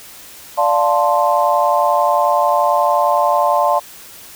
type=chord; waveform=sine; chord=D minor seventh; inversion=none; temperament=equal; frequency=587.3 / 698.5 / 880 / 1046.5 Hz; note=D5 / F5 / A5 / C6; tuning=0 / 0 / 0 / 0 cents; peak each=-17 dBFS; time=0.57-3.8 s; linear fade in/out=20 ms; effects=white hiss -38 dBFS RMS until 4.35 s